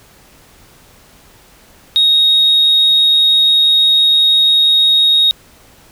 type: tone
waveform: sine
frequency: 3751 Hz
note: A#7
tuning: 10 cents sharp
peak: -6 dBFS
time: 1.96-5.31 s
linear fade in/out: 0 ms
effects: tanh soft clip ceiling -4 dBFS + pink hiss -45 dBFS RMS until 5.91 s